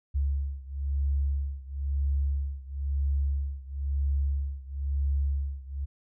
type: beating tone pair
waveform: sine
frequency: 69.3 / 70.3 Hz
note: C#2 / C#2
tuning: 0 / +25 cents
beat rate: 1 Hz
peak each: -28 / -30 dBFS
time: 0.14-5.86 s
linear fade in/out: 20 ms
effects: none